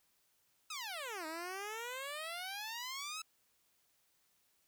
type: exponential two-way sweep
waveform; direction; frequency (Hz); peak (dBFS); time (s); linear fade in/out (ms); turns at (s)
10% pulse; down then up; 1318.5 to 308.8 to 1318.5; -33; 0.7-3.22; 5; 1.26
effects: white hiss -75 dBFS RMS until 4.67 s